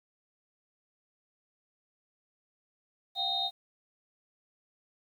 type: tone cluster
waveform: sine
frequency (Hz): 708 / 778 / 3716 / 4073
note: F5 / G5 / A#7 / C8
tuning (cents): +23 / -13 / -6 / -47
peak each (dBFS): -38 / -37 / -30 / -38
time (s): 3.15-3.51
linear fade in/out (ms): 50
effects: 10-bit